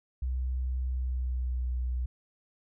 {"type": "tone with pitch glide", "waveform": "sine", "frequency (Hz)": [63.6, 62], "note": ["C2", "B1"], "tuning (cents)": [-48, 7], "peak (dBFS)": -28, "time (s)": [0.22, 2.06], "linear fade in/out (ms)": 5, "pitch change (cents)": -45, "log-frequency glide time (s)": [0.89, 1.67], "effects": []}